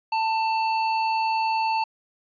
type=tone; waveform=square; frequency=890 Hz; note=A5; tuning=20 cents sharp; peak=-22 dBFS; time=0.12-1.84 s; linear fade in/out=5 ms; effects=resampled to 11025 Hz + 10-bit